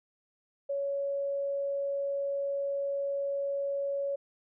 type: tone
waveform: sine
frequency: 559 Hz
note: C#5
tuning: 14 cents sharp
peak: -29 dBFS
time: 0.69-4.16 s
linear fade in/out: 10 ms
effects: none